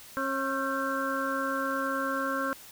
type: harmonic tone with a mistuned harmonic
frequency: 270.8 Hz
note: C#4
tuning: 40 cents flat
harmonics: 1 / 2 / 4 / 5 / 6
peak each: -34 / -34 / -34 / -34 / -34 dBFS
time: 0.17-2.53 s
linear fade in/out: 0 ms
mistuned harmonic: 6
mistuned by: -66 cents
effects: white hiss -49 dBFS RMS until 2.71 s